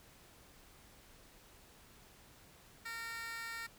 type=tone with high-pass filter; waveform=15% pulse; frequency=459.4 Hz; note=A#4; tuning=25 cents flat; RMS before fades=-44 dBFS; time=2.85-3.67 s; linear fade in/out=10 ms; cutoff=1800 Hz; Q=1.9; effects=pink hiss -61 dBFS RMS until 3.78 s